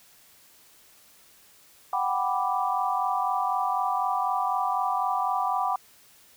sine chord, G major seventh, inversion third, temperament equal, 740 / 784 / 987.8 / 1174.7 Hz, F#5 / G5 / B5 / D6, 0 / 0 / 0 / 0 cents, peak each -29 dBFS, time 1.93-5.76 s, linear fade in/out 2 ms, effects white hiss -56 dBFS RMS until 6.36 s

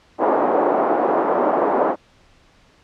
white band-pass noise, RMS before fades -18 dBFS, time 0.18-1.96 s, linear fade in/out 50 ms, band 280 to 910 Hz, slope 24 dB/octave, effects pink hiss -54 dBFS RMS until 2.83 s + low-pass 5000 Hz 12 dB/octave

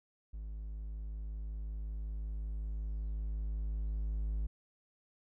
triangle tone with level ramp, 52.7 Hz, G#1, 26 cents sharp, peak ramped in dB -38 to -30 dBFS, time 0.33-4.47 s, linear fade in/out 10 ms, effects none

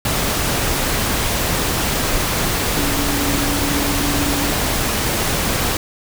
sine tone in noise, 285.3 Hz, C#4, 50 cents sharp, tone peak -22 dBFS, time 2.77-4.51 s, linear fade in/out 2 ms, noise pink, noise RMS -19 dBFS, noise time 0.05-5.77 s, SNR -6 dB, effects none

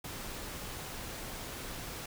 pink noise, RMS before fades -42 dBFS, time 0.04-2.06 s, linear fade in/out 5 ms, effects none

